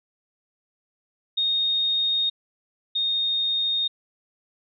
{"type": "tone pair in turn", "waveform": "sine", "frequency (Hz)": [3707, 3694], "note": ["A#7", "A#7"], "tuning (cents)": [-10, -16], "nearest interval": "unison", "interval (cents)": 6, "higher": "first", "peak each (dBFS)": [-20, -21], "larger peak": "first", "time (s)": [[1.37, 2.3], [2.95, 3.88]], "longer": "neither", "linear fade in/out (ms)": 10, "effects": []}